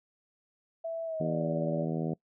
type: tone with pitch glide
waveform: sine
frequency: 659.3 to 580.6 Hz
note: E5 to D5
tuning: 0 to -20 cents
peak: -32 dBFS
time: 0.84-1.85 s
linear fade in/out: 10 ms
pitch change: -220 cents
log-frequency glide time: 1.05-1.47 s
type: harmonic tone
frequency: 80.5 Hz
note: E2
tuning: 41 cents flat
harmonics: 2 / 3 / 4 / 5 / 6 / 7 / 8 / 9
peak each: -32 / -36 / -38 / -40 / -42 / -43 / -44 / -45 dBFS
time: 1.2-2.14 s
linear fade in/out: 5 ms
effects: noise-tail reverb RT60 0.1 s tail -23 dB re dry